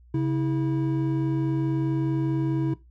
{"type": "tone pair together", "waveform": "triangle", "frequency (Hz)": [136.3, 324.2], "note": ["C#3", "E4"], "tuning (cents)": [-29, -29], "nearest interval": "octave + minor third", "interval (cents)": 1500, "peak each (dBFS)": [-22, -23], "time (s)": [0.14, 2.74], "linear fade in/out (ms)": 5, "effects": ["noise-tail reverb RT60 0.2 s tail -17 dB re dry", "added 60 Hz sine -50 dBFS peak until 2.9 s"]}